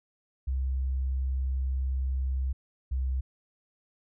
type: tone pair in turn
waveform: sine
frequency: 65.6 / 65.03 Hz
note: C2 / C2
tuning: +5 / -10 cents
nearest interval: unison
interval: 15 cents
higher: first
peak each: -26 dBFS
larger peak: neither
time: 0.47-2.53 / 2.91-3.21 s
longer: first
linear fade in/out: 10 ms
effects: none